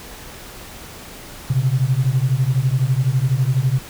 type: beating tone pair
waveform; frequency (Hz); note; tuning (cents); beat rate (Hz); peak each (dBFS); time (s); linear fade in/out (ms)
sine; 124.6 / 136.6; B2 / C#3; +16 / -25; 12; -17; 1.5-3.79; 5
effects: tanh soft clip ceiling -7 dBFS + pink hiss -37 dBFS RMS until 3.89 s